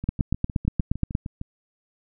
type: two click trains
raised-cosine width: 5 ms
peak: -19 / -9 dBFS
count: 10 / 10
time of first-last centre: 0.04-1.414 / 0.09-1.151 s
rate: 6.55 / 8.48 Hz
effects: none